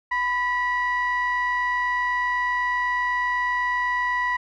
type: ring-modulated tone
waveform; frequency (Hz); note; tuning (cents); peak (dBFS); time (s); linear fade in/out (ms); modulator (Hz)
triangle; 474; A#4; +29; -15; 0.11-4.37; 10; 1470
effects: tanh soft clip ceiling -15 dBFS